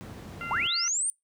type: noise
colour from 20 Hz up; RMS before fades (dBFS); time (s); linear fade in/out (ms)
brown; -37; 0.01-0.67; 0
type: harmonic tone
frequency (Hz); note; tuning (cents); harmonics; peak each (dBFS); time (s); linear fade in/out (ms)
691; F5; -19; 2 / 3 / 4; -35 / -39 / -41; 0.41-0.88; 0
type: linear sweep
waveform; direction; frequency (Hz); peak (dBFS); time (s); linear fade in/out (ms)
sine; up; 800 to 9240; -25; 0.51-1.1; 0
effects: noise-tail reverb RT60 0.2 s tail -25 dB re dry + high-pass 100 Hz 12 dB/octave